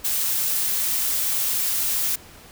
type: noise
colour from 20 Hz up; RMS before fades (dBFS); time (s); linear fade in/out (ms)
blue; -23; 0.04-2.16; 10
effects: pink hiss -46 dBFS RMS until 2.51 s

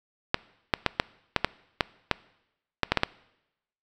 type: clicks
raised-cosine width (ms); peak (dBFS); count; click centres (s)
0.3; -4; 12; 0.344 / 0.738 / 0.863 / 0.999 / 1.363 / 1.446 / 1.808 / 2.113 / 2.833 / 2.92 / 2.973 / 3.034
effects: noise-tail reverb RT60 0.9 s tail -22 dB re dry

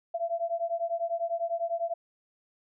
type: beating tone pair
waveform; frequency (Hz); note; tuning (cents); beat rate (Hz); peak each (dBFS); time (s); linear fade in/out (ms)
sine; 670 / 680; E5 / F5; +28 / -46; 10; -31; 0.14-1.94; 10
effects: none

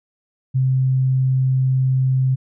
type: tone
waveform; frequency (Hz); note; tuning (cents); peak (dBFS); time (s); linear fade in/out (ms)
sine; 130.81; C3; 0; -14; 0.54-2.36; 20
effects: none

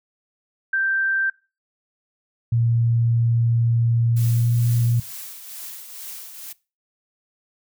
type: tone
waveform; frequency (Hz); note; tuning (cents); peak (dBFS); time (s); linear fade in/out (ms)
sine; 1568; G6; 0; -18; 0.73-1.3; 5
type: tone with pitch glide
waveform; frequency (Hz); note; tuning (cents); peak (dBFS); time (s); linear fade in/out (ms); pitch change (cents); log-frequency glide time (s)
sine; 116.7 to 118.53; A#2 to A#2; +2 to +29; -16; 2.52-5; 5; +27; 4.33-4.48
type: noise with tremolo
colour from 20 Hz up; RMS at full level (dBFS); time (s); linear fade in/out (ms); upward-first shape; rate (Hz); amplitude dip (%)
blue; -34; 4.16-6.53; 10; triangle; 2.2; 55
effects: noise-tail reverb RT60 0.3 s tail -21 dB re dry

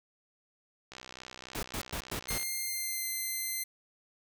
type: click train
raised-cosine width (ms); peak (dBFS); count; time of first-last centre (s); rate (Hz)
0.2; -27; 97; 0.92-2.429; 63.6
type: noise bursts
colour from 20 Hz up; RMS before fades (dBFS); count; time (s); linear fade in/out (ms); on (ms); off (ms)
pink; -36; 5; 1.55-2.38; 2; 78; 110
type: tone with pitch glide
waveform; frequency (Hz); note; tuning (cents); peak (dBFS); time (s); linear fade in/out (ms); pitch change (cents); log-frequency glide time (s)
5% pulse; 2108 to 2069; C7 to C7; +12 to -20; -23; 2.28-3.64; 10; -32; 2.62-3.07
effects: none

